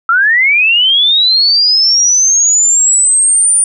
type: linear sweep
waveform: sine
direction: up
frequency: 1315 to 9397 Hz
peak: -6 dBFS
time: 0.09-3.64 s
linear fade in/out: 2 ms
effects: none